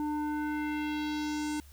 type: tone with low-pass filter sweep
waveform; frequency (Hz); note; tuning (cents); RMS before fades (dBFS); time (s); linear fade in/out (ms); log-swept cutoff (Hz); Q
square; 300; D4; +37; -33; 0-1.6; 0; 770 to 9100; 1.8
effects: added 71 Hz sine -51 dBFS peak until 1.72 s + white hiss -60 dBFS RMS until 1.72 s